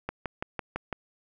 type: click train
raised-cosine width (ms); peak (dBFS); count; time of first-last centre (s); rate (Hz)
0.5; -16; 6; 0.09-0.928; 5.97
effects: none